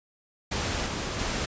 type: noise with level steps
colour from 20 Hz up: pink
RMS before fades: -29 / -32 / -29 dBFS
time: 0.51-1.46 s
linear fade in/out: 10 ms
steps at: 0.86 / 1.19 s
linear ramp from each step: 2 ms
effects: resampled to 16000 Hz